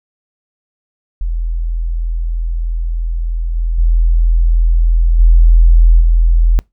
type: tone with level steps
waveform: sine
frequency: 41.58 Hz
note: E1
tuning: 16 cents sharp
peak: -14 / -12 / -7 / -3 / -6 dBFS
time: 1.21-6.59 s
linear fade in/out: 0 ms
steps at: 3.55 / 3.78 / 5.19 / 6 s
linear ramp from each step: 10 ms
effects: noise-tail reverb RT60 0.2 s tail -26 dB re dry